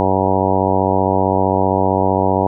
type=harmonic tone; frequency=95.4 Hz; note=G2; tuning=47 cents flat; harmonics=1 / 2 / 3 / 4 / 5 / 6 / 7 / 8 / 9 / 10; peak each=-22 / -22 / -22 / -22 / -22 / -22 / -22 / -22 / -22 / -22 dBFS; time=0-2.47 s; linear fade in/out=0 ms; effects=none